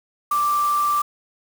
sine tone in noise, 1174.7 Hz, D6, in tune, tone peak -17 dBFS, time 0.31-1.02 s, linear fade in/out 5 ms, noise white, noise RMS -35 dBFS, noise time 0.31-1.02 s, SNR +15 dB, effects none

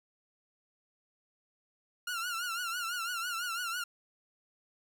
sawtooth tone with vibrato, 1400 Hz, F6, 4 cents sharp, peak -30 dBFS, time 2.07-3.84 s, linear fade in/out 5 ms, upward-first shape triangle, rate 6 Hz, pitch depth 110 cents each way, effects none

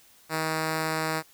5% pulse tone, 158.7 Hz, D#3, 35 cents sharp, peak -15 dBFS, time 0.29-1.23 s, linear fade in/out 50 ms, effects white hiss -57 dBFS RMS until 1.33 s

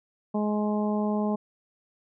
harmonic tone, 210.2 Hz, G#3, 21 cents sharp, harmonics 1 / 2 / 3 / 4 / 5, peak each -25 / -32 / -33 / -35 / -39 dBFS, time 0.34-1.36 s, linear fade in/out 10 ms, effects none

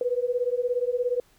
sine beating tone pair, 483.2 / 500.2 Hz, B4 / B4, -38 / +22 cents, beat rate 17 Hz, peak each -26 dBFS, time 0.01-1.2 s, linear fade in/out 2 ms, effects pink hiss -61 dBFS RMS until 1.38 s

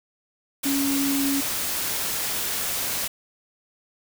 sine tone in noise, 277.2 Hz, C#4, in tune, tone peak -22 dBFS, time 0.65-1.41 s, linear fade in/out 10 ms, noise white, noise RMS -27 dBFS, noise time 0.63-3.08 s, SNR +2 dB, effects none

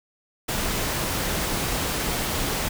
pink noise, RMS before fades -26 dBFS, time 0.48-2.69 s, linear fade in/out 10 ms, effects none

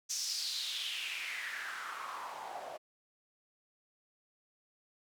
white noise with band-pass filter sweep, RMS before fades -40 dBFS, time 0.09-2.78 s, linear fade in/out 20 ms, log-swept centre 6100 to 620 Hz, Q 4.4, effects none

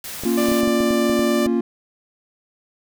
white noise, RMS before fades -32 dBFS, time 0.04-0.61 s, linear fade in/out 2 ms
clicks, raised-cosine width 2 ms, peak -16 dBFS, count 10, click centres 0.236 / 0.486 / 0.518 / 0.633 / 0.676 / 0.806 / 0.908 / 1.098 / 1.193 / 1.463 s
triangle chord, Bb minor, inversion none, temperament equal, 233.1 / 277.2 / 349.2 Hz, Bb3 / Db4 / F4, 0 / 0 / 0 cents, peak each -18 / -22 / -19 dBFS, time 0.25-1.61 s, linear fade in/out 5 ms
sawtooth tone, 591 Hz, D5, 11 cents sharp, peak -18 dBFS, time 0.37-1.47 s, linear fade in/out 10 ms
effects none

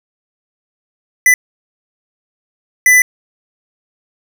square tone bursts at uneven times, 1996 Hz, B6, 18 cents sharp, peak -6 dBFS, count 2, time 1.26-1.34 / 2.86-3.02 s, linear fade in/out 2 ms, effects none

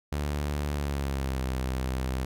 sawtooth tone with pitch glide, 73 to 64.66 Hz, D2 to C2, -10 to -20 cents, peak -24 dBFS, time 0.12-2.25 s, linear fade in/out 5 ms, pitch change -210 cents, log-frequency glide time 0.73-1.45 s, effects none

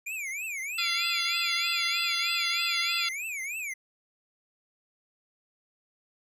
square tone with vibrato, 2345 Hz, D7, 3 cents flat, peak -33 dBFS, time 0.06-3.74 s, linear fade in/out 10 ms, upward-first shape triangle, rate 3.2 Hz, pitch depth 250 cents each way
harmonic tone, 687 Hz, F5, 29 cents flat, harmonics 2 / 3 / 4 / 5 / 6 / 7, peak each -36 / -36 / -34 / -32 / -34 / -33 dBFS, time 0.78-3.09 s, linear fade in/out 5 ms
effects resampled to 32000 Hz

